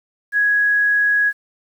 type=tone; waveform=sine; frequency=1666 Hz; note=G#6; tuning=5 cents sharp; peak=-13 dBFS; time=0.32-1.33 s; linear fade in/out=50 ms; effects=8-bit